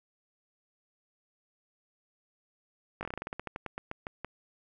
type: slowing click train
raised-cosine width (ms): 0.5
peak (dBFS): -21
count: 18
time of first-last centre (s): 3.01-4.246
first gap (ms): 19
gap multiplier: 1.15
effects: none